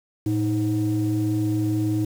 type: tone pair together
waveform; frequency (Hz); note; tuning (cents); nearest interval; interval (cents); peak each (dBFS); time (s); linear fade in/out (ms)
sine; 111.9 / 314; A2 / D#4; +30 / +16; octave + tritone; 1786; -22 / -21; 0.26-2.05; 5
effects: tanh soft clip ceiling -15 dBFS + 7-bit